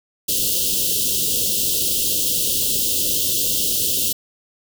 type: band-stop noise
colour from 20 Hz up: white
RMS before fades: -20 dBFS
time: 0.28-4.13 s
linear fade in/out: 10 ms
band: 560 to 2800 Hz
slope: 96 dB/octave
effects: none